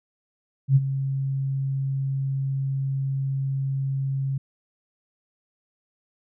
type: tone with ADSR envelope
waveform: sine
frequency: 135.8 Hz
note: C#3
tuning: 35 cents flat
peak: -11 dBFS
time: 0.68-4.38 s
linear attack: 78 ms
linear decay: 35 ms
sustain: -12 dB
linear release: 6 ms
effects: none